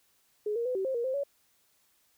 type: tone with pitch steps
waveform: sine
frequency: 420.4 / 468.4 / 504 / 382.9 / 528 / 471.8 / 522 / 563 Hz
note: G#4 / A#4 / B4 / G4 / C5 / A#4 / C5 / C#5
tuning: +21 / +8 / +35 / -41 / +16 / +21 / -4 / +27 cents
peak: -28 dBFS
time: 0.46-1.236 s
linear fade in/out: 5 ms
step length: 97 ms
effects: white hiss -69 dBFS RMS until 2.17 s